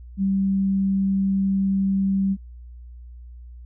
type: tone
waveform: sine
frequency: 194.2 Hz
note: G3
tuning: 16 cents flat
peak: -18 dBFS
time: 0.17-2.37 s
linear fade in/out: 50 ms
effects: added 60 Hz sine -38 dBFS peak until 3.65 s